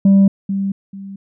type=tone with echo; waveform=sine; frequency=196 Hz; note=G3; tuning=in tune; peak=-4 dBFS; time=0.05-0.28 s; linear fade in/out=5 ms; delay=440 ms; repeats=2; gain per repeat=-12 dB; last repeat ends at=1.16 s; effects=tanh soft clip ceiling -6 dBFS